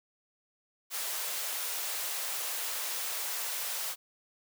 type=high-pass noise; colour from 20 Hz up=white; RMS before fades=-35 dBFS; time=0.9-3.96 s; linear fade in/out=50 ms; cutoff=470 Hz; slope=24 dB/octave; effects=none